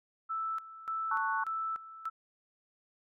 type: tone with tremolo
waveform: sine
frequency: 1318.5 Hz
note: E6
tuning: in tune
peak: -32 dBFS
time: 0.29-2.1 s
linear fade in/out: 20 ms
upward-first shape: square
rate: 1.7 Hz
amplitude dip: 80%
type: chord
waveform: sine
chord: F# minor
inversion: first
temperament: just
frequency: 888 / 1110 / 1480 Hz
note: A5 / C#6 / F#6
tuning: +16 / +2 / 0 cents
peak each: -34 / -33 / -34 dBFS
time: 1.11-1.44 s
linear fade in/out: 5 ms
effects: none